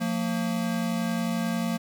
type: tone pair together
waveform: square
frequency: 177.5 / 228.6 Hz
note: F3 / A#3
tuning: +28 / -34 cents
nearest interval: major third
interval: 438 cents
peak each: -30 / -28 dBFS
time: 0-1.78 s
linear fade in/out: 20 ms
effects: 9-bit